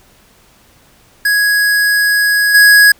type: tone with level steps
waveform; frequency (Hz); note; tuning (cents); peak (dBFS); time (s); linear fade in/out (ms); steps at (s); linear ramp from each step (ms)
square; 1664; G#6; +3; -10 / -4; 1.25-2.92; 5; 2.54; 10
effects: pink hiss -48 dBFS RMS until 2.99 s